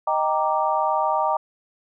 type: chord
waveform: sine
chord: Eb major seventh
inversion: none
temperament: equal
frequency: 622.3 / 784 / 932.3 / 1174.7 Hz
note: Eb5 / G5 / Bb5 / D6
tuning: 0 / 0 / 0 / 0 cents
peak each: -25 / -24 / -23 / -26 dBFS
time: 0.07-1.37 s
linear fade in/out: 5 ms
effects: none